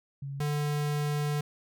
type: tone pair in turn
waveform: sine / square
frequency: 138.59 / 147.46 Hz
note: C#3 / D3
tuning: 0 / +7 cents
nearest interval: minor second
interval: 107 cents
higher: second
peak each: -34 / -28 dBFS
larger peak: second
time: 0.22-0.4 / 0.4-1.41 s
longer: second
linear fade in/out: 5 ms
effects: none